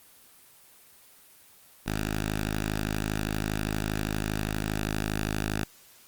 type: tone with notch filter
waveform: 5% pulse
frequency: 52.5 Hz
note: G#1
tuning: 19 cents sharp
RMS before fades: -30 dBFS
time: 1.86-5.64 s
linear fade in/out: 5 ms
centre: 500 Hz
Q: 1.1
effects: white hiss -55 dBFS RMS until 6.07 s + Opus 24 kbps